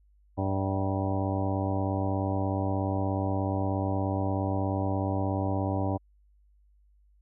harmonic tone with a mistuned harmonic, 96.8 Hz, G2, 21 cents flat, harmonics 1 / 2 / 3 / 4 / 5 / 6 / 7 / 8 / 9 / 10, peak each -29 / -36 / -32 / -40 / -41 / -36 / -40 / -36 / -44 / -40 dBFS, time 0.37-5.98 s, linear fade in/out 20 ms, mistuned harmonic 7, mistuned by -72 cents, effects added 50 Hz sine -59 dBFS peak until 7.21 s

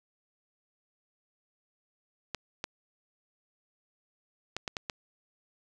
clicks, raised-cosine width 0.2 ms, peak -16 dBFS, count 6, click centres 2.347 / 2.641 / 4.566 / 4.678 / 4.768 / 4.898 s, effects none

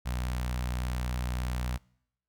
sawtooth tone with notch filter, 61.74 Hz, B1, in tune, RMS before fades -32 dBFS, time 0.05-1.78 s, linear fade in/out 20 ms, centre 370 Hz, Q 0.79, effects noise-tail reverb RT60 0.8 s tail -26 dB re dry

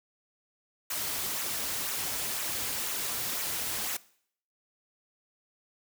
white noise with flanger, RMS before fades -33 dBFS, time 0.9-3.97 s, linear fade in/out 5 ms, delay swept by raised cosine 0.2 to 5.7 ms, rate 2 Hz, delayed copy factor -0.5, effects noise-tail reverb RT60 0.6 s tail -20 dB re dry

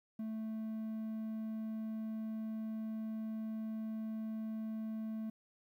triangle tone, 220 Hz, A3, in tune, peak -36 dBFS, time 0.19-5.3 s, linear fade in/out 5 ms, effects 12-bit

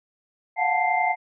sine tone cluster, 711 / 742 / 878 / 2092 Hz, F5 / F#5 / A5 / C7, +31 / +5 / -4 / -1 cents, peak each -25 dBFS, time 0.56-1.16 s, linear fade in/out 50 ms, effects none

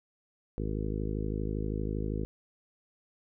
harmonic tone, 52.6 Hz, G#1, 23 cents sharp, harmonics 1 / 2 / 3 / 4 / 5 / 6 / 7 / 8 / 9, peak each -34 / -37 / -39 / -40 / -41 / -42 / -42 / -43 / -44 dBFS, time 0.58-2.25 s, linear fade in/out 0 ms, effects none

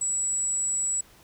sine tone, 7830 Hz, B8, 16 cents flat, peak -24 dBFS, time 0.01-1.01 s, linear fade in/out 5 ms, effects pink hiss -55 dBFS RMS until 1.23 s

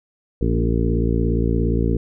harmonic tone with a mistuned harmonic, 57.2 Hz, A#1, 32 cents flat, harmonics 1 / 2 / 3 / 4 / 5 / 6 / 7 / 8, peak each -20 / -23 / -25 / -26 / -27 / -28 / -28 / -29 dBFS, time 0.41-1.97 s, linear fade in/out 5 ms, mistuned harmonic 5, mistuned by -17 cents, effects none

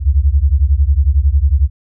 sine beating tone pair, 65.41 / 76.41 Hz, C2 / D#2, 0 / -31 cents, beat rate 11 Hz, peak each -11 / -12 dBFS, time 0-1.7 s, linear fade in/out 50 ms, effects none

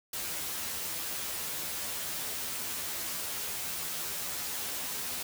white noise with comb filter, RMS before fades -36 dBFS, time 0.13-5.23 s, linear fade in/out 5 ms, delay 12 ms, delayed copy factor +0.95, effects none

